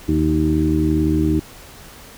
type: harmonic tone with a mistuned harmonic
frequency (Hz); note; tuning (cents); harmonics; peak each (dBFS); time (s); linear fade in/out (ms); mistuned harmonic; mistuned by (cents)
77.78; D#2; 0; 1 / 2 / 3 / 4 / 5; -21 / -22 / -25 / -17 / -26; 0.08-1.4; 10; 5; -27
effects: pink hiss -41 dBFS RMS until 2.17 s